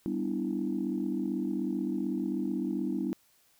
sine chord, E minor seventh, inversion first, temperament equal, 196 / 246.9 / 293.7 / 329.6 Hz, G3 / B3 / D4 / E4, 0 / 0 / 0 / 0 cents, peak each -34 dBFS, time 0.06-3.13 s, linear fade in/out 0 ms, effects tanh soft clip ceiling -20 dBFS + white hiss -66 dBFS RMS until 3.59 s

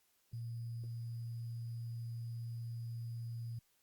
sine tone with sample-and-hold, 116.54 Hz, A#2, in tune, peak -40 dBFS, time 0.33-3.59 s, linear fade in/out 5 ms, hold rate 4900 Hz, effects white hiss -75 dBFS RMS until 3.82 s + Opus 48 kbps

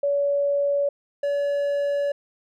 sine / triangle tone pair in turn, 568 / 570.2 Hz, C#5 / C#5, +42 / +49 cents, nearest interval unison, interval 7 cents, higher second, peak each -19 dBFS, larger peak neither, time 0.03-0.89 / 1.23-2.12 s, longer second, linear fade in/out 5 ms, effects none

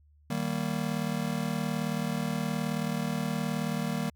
square chord, Eb major, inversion none, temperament just, 155.56 / 194.45 / 233.3 Hz, Eb3 / G3 / Bb3, 0 / -14 / +2 cents, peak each -34 dBFS, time 0.3-4.1 s, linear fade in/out 5 ms, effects added 74 Hz sine -58 dBFS peak until 4.15 s

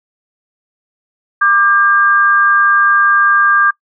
sine tone pair together, 1185 / 1607.6 Hz, D6 / G6, +15 / +43 cents, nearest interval perfect fourth, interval 528 cents, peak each -10 dBFS, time 1.41-3.71 s, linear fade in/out 10 ms, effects noise-tail reverb RT60 0.1 s tail -24 dB re dry

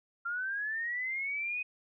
sine linear sweep, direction up, 1373 to 2514 Hz, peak -32 dBFS, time 0.25-1.63 s, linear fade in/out 10 ms, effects none

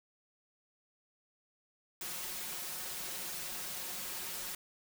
white noise with comb filter, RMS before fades -41 dBFS, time 2.01-4.55 s, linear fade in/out 2 ms, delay 5.5 ms, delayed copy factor +0.9, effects none

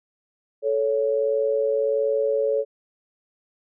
sine tone pair together, 437.4 / 558.8 Hz, A4 / C#5, -10 / +14 cents, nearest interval major third, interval 424 cents, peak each -22 dBFS, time 0.62-2.65 s, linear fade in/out 50 ms, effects none

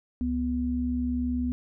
sine tone pair together, 69.3 / 247 Hz, C#2 / B3, 0 / 0 cents, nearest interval octave + minor seventh, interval 2200 cents, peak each -31 / -26 dBFS, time 0.21-1.52 s, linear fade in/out 0 ms, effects none

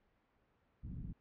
white low-pass noise, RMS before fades -45 dBFS, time 0.83-1.13 s, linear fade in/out 10 ms, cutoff 180 Hz, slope 24 dB/octave, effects pink hiss -75 dBFS RMS until 1.2 s + low-pass 2000 Hz 12 dB/octave

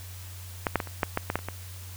clicks, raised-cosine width 0.5 ms, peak -9 / -7 / -14 / -25 / -8 / -10 / -12 / -10 / -25 / -17 dBFS, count 10, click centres 0.668 / 0.757 / 0.802 / 0.873 / 1.032 / 1.174 / 1.301 / 1.356 / 1.39 / 1.486 s, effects added 91 Hz sine -40 dBFS peak until 1.96 s + white hiss -47 dBFS RMS until 1.96 s

